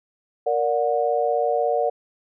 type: chord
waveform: sine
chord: Bb augmented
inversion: none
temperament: just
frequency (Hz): 466.2 / 582.7 / 728.4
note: Bb4 / D5 / F#5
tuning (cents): 0 / -14 / -27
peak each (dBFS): -23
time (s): 0.46-1.9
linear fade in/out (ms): 10
effects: none